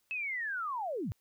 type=linear sweep; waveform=sine; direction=down; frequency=2628 to 77.6 Hz; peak=-33 dBFS; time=0.11-1.12 s; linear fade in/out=0 ms; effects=white hiss -75 dBFS RMS until 1.2 s

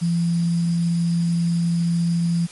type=tone with sample-and-hold; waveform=sine; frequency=170 Hz; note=F3; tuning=46 cents flat; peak=-17 dBFS; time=0.01-2.47 s; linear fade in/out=20 ms; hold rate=4900 Hz; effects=white hiss -42 dBFS RMS until 2.51 s + MP3 48 kbps

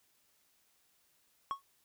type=tone with exponential decay; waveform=triangle; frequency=1102 Hz; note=C#6; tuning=11 cents flat; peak=-27 dBFS; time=1.51-1.62 s; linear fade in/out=0 ms; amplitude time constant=22 ms; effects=white hiss -72 dBFS RMS until 1.84 s

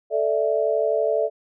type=chord; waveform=sine; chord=A suspended fourth; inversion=none; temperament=equal; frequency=440 / 587.3 / 659.3 Hz; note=A4 / D5 / E5; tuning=0 / 0 / 0 cents; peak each=-23 dBFS; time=0.1-1.3 s; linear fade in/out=50 ms; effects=none

